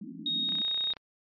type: band-pass noise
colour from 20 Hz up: pink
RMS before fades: -42 dBFS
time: 0.01-0.62 s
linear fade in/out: 2 ms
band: 170 to 320 Hz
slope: 96 dB/octave
type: tone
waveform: sine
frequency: 3739 Hz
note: A#7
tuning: 4 cents sharp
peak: -27 dBFS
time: 0.26-0.93 s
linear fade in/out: 2 ms
type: click train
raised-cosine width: 0.3 ms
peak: -28 dBFS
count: 16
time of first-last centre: 0.49-0.968 s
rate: 31.4 Hz
effects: MP3 48 kbps